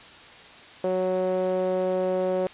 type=tone with band-pass filter; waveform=sawtooth; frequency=185 Hz; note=F#3; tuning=in tune; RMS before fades=-25 dBFS; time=0.84-2.47 s; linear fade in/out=0 ms; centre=500 Hz; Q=4.5; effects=white hiss -46 dBFS RMS until 2.53 s + resampled to 8000 Hz